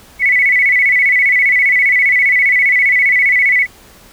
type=tone with vibrato; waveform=sine; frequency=2098 Hz; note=C7; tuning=4 cents sharp; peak=-8 dBFS; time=0.19-3.67 s; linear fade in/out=50 ms; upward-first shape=square; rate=15 Hz; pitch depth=89 cents each way; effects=pink hiss -42 dBFS RMS until 4.12 s